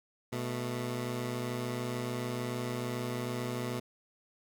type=tone pair together; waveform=15% pulse; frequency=122.7 / 218.6 Hz; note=B2 / A3; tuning=-11 / -11 cents; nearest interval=minor seventh; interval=1000 cents; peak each=-28 / -34 dBFS; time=0.32-3.8 s; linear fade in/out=10 ms; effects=none